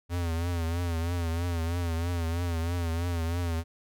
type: tone with vibrato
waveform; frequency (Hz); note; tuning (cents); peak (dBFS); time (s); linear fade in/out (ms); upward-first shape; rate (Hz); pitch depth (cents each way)
square; 84.8; E2; +50; -28; 0.09-3.64; 50; triangle; 3.1; 80
effects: none